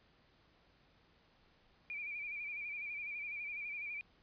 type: tone with vibrato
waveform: sine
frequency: 2364 Hz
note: D7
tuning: 11 cents sharp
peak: -40 dBFS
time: 1.9-4.01 s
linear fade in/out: 0 ms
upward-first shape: sine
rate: 12 Hz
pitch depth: 62 cents each way
effects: pink hiss -69 dBFS RMS until 4.22 s + resampled to 11025 Hz